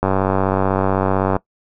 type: click train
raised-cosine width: 1 ms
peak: -3 dBFS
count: 129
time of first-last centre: 0.03-1.365 s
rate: 95.9 Hz
effects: noise-tail reverb RT60 0.1 s tail -20 dB re dry